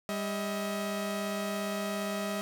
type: tone pair together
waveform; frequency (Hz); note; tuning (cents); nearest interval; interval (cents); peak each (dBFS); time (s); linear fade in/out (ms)
sawtooth; 199.89 / 637; G3 / D#5; +34 / +41; octave + minor sixth; 2007; -30 / -31; 0.09-2.41; 0
effects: none